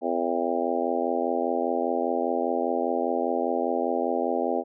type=harmonic tone with a mistuned harmonic; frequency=85 Hz; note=F2; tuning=46 cents flat; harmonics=3 / 4 / 5 / 6 / 7 / 8 / 9; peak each=-31 / -31 / -31 / -31 / -31 / -31 / -31 dBFS; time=0.01-4.64 s; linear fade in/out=50 ms; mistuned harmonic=9; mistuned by=+67 cents; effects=none